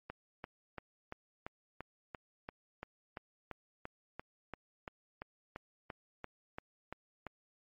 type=click train; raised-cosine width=0.5 ms; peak=-27 dBFS; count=22; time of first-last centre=0.1-7.267 s; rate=2.93 Hz; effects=MP3 32 kbps